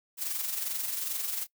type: noise with amplitude modulation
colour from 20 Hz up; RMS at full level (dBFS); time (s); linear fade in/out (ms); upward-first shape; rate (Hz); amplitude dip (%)
blue; -31; 0.17-1.47; 50; sine; 22.5; 50
effects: noise-tail reverb RT60 0.1 s tail -21 dB re dry